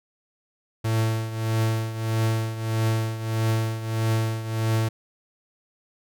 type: tone with tremolo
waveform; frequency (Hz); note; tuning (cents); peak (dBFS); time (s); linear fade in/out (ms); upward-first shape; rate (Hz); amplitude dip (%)
45% pulse; 111.7; A2; +27; -19; 0.84-4.89; 10; triangle; 1.6; 75
effects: none